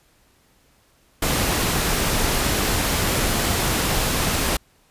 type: noise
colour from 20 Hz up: pink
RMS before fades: -21 dBFS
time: 1.22-4.57 s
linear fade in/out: 5 ms
effects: pink hiss -59 dBFS RMS until 4.9 s + resampled to 32000 Hz